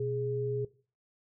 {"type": "tone pair together", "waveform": "sine", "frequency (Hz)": [123.47, 415.3], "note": ["B2", "G#4"], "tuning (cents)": [0, 0], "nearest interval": "octave + major sixth", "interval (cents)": 2100, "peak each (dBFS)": [-34, -31], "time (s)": [0, 0.65], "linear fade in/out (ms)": 5, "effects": ["noise-tail reverb RT60 0.4 s tail -19 dB re dry"]}